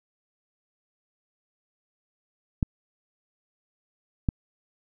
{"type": "clicks", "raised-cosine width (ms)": 5, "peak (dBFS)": -10, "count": 2, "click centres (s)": [2.628, 4.288], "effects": []}